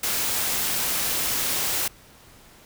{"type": "noise", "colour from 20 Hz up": "white", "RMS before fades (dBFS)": -25, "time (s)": [0.03, 1.88], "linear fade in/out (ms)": 5, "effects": ["pink hiss -51 dBFS RMS until 2.65 s"]}